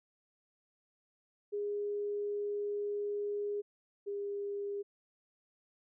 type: tone pair in turn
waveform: sine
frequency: 410.9 / 404.3 Hz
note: G#4 / G#4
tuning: -18 / -46 cents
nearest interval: unison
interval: 28 cents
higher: first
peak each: -33 / -35 dBFS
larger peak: first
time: 1.52-3.62 / 4.06-4.83 s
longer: first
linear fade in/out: 20 ms
effects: none